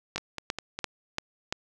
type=two click trains; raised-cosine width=0.2 ms; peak=-16 / -11 dBFS; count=4 / 5; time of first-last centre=0.18-0.79 / 0.16-1.525 s; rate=4.92 / 2.93 Hz; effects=none